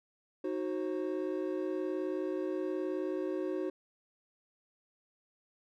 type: chord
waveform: triangle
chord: C diminished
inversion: first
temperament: equal with one note detuned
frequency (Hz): 311.1 / 370 / 533.6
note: Eb4 / Gb4 / C5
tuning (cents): 0 / 0 / +34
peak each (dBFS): -35 / -33 / -38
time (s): 0.44-3.7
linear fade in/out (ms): 5
effects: none